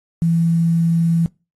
sine tone with quantisation, 166.8 Hz, E3, 21 cents sharp, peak -13 dBFS, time 0.22-1.26 s, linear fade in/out 0 ms, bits 7, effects noise-tail reverb RT60 0.3 s tail -24 dB re dry + AAC 32 kbps

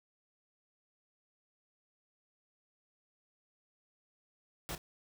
pink noise with echo, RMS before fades -40 dBFS, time 4.69-4.75 s, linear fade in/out 0 ms, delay 29 ms, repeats 1, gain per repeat -11 dB, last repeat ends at 4.779 s, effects none

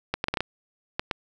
clicks, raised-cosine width 0.3 ms, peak -9 dBFS, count 8, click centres 0.14 / 0.241 / 0.284 / 0.34 / 0.372 / 0.406 / 0.995 / 1.112 s, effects none

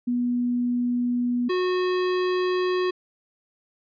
sine / square tone pair in turn, 243.8 / 365.3 Hz, B3 / F#4, -22 / -22 cents, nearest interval perfect fifth, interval 700 cents, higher second, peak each -21 / -22 dBFS, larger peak first, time 0.07-1.49 / 1.49-2.91 s, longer neither, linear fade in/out 10 ms, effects resampled to 11025 Hz

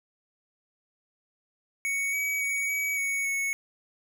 square tone with pitch steps, 2228 / 2271 / 2246 / 2271 / 2227 / 2207 Hz, C#7 / C#7 / C#7 / C#7 / C#7 / C#7, +8 / +41 / +22 / +41 / +7 / -8 cents, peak -27 dBFS, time 1.85-3.53 s, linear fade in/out 0 ms, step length 280 ms, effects 11-bit

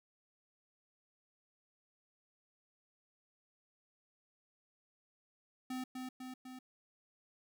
square tone with echo, 256.1 Hz, C4, 37 cents flat, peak -39 dBFS, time 5.7-5.84 s, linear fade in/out 5 ms, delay 250 ms, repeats 3, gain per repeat -3 dB, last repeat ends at 6.59 s, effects none

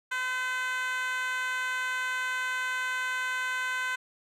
10% pulse tone with high-pass filter, 510 Hz, C5, 44 cents flat, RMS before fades -31 dBFS, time 0.11-3.96 s, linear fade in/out 10 ms, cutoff 1300 Hz, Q 9.7, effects low-pass 10000 Hz 12 dB/octave

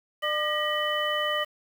harmonic tone with a mistuned harmonic, 600 Hz, D5, 37 cents sharp, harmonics 1 / 2 / 3 / 5, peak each -30 / -30 / -30 / -30 dBFS, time 0.22-1.45 s, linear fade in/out 20 ms, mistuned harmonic 3, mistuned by +100 cents, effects 8-bit

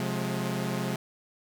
sawtooth tone cluster, 132.1 / 178.6 / 210.7 Hz, C3 / F3 / G#3, +17 / +39 / +25 cents, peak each -29 dBFS, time 0-0.96 s, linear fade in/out 2 ms, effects none

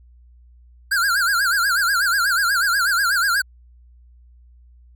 square tone with vibrato, 1500 Hz, F#6, 23 cents sharp, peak -17 dBFS, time 0.91-3.42 s, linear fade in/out 10 ms, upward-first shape sine, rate 8.2 Hz, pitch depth 170 cents each way, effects added 60 Hz sine -46 dBFS peak until 4.95 s

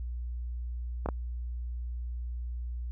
clicks, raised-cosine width 1 ms, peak -17 dBFS, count 2, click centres 1.06 / 1.088 s, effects added 60 Hz sine -33 dBFS peak until 2.91 s

